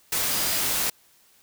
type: tone in noise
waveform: sine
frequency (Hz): 4900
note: D#8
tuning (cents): -27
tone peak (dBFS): -34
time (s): 0.31-0.58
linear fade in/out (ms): 5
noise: white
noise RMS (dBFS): -25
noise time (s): 0.12-0.9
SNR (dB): -12
effects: white hiss -59 dBFS RMS until 1.42 s